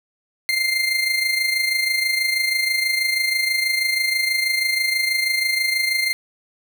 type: tone with amplitude modulation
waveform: 30% pulse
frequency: 2100 Hz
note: C7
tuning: 6 cents sharp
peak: -13 dBFS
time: 0.49-6.13 s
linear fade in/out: 0 ms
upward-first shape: sine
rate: 26.2 Hz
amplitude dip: 55%
effects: none